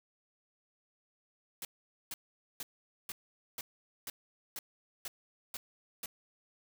white noise bursts, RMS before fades -41 dBFS, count 10, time 1.62-6.06 s, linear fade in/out 2 ms, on 30 ms, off 460 ms, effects none

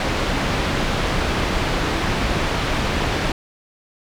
pink low-pass noise, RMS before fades -21 dBFS, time 0-3.32 s, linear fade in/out 2 ms, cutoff 3700 Hz, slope 12 dB/octave, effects none

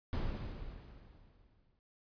brown noise with exponential decay, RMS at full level -34 dBFS, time 0.13-1.79 s, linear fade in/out 0 ms, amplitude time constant 360 ms, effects resampled to 11025 Hz

